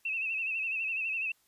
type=tone with vibrato; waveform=sine; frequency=2629 Hz; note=E7; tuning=5 cents flat; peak=-30 dBFS; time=0.05-1.32 s; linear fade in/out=5 ms; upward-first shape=sine; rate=12 Hz; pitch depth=67 cents each way; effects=white hiss -69 dBFS RMS until 1.47 s + resampled to 32000 Hz